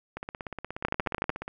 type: two click trains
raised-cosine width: 0.5 ms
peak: -10 / -20 dBFS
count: 7 / 23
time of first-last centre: 0.85-1.294 / 0.17-1.48 s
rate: 13.5 / 16.8 Hz
effects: none